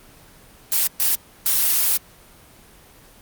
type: noise bursts at uneven times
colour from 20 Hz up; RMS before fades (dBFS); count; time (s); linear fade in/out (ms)
blue; -18; 3; 0.72-0.87 / 1-1.15 / 1.46-1.97; 0
effects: pink hiss -48 dBFS RMS until 3.21 s + Opus 24 kbps